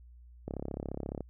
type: click train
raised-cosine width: 2 ms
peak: -23 dBFS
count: 26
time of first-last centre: 0.48-1.207 s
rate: 34.4 Hz
effects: added 60 Hz sine -51 dBFS peak until 1.29 s